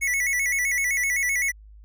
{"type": "tone with vibrato", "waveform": "square", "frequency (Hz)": 2079, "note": "C7", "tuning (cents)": -12, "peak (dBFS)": -22, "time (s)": [0.01, 1.52], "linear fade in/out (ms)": 20, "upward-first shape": "square", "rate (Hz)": 7.8, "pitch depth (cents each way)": 96, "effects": ["added 52 Hz sine -44 dBFS peak until 1.84 s"]}